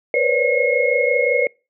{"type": "tone cluster", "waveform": "sine", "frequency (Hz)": [482.5, 508, 547, 579, 2163], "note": ["B4", "B4", "C#5", "D5", "C#7"], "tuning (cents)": [-40, 49, -23, -25, -43], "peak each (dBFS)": [-20, -21, -24, -22, -19], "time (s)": [0.14, 1.47], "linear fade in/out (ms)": 2, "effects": ["noise-tail reverb RT60 0.3 s tail -26 dB re dry"]}